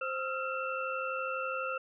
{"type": "tone cluster", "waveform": "sine", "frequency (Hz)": [524, 1287, 1379, 2683], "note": ["C5", "E6", "F6", "E7"], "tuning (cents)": [2, -42, -22, 30], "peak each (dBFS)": [-37, -40, -36, -40], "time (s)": [0.01, 1.78], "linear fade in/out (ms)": 5, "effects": []}